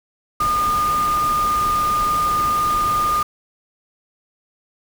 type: tone in noise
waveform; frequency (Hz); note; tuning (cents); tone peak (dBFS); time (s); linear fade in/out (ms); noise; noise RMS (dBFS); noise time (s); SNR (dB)
sine; 1216; D#6; -40; -16; 0.4-3.23; 5; pink; -29; 0.4-3.23; +10
effects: none